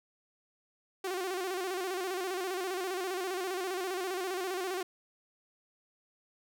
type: tone with vibrato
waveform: sawtooth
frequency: 370 Hz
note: F#4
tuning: in tune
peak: -29 dBFS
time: 1.04-4.83 s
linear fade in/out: 5 ms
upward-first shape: square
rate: 15 Hz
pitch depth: 68 cents each way
effects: none